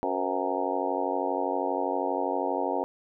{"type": "harmonic tone with a mistuned harmonic", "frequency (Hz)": 92.5, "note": "F#2", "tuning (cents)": 0, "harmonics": [3, 4, 5, 6, 7, 8, 9, 10], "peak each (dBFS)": [-34, -34, -34, -34, -34, -34, -34, -34], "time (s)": [0.03, 2.84], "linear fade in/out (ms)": 0, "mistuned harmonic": 6, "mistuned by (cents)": -88, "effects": []}